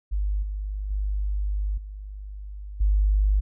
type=tone with level steps; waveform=sine; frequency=50.4 Hz; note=G1; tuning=49 cents sharp; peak=-22 / -27 / -23 / -34 / -17 dBFS; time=0.11-3.41 s; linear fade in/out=20 ms; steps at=0.42 / 0.9 / 1.77 / 2.8 s; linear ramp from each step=10 ms; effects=none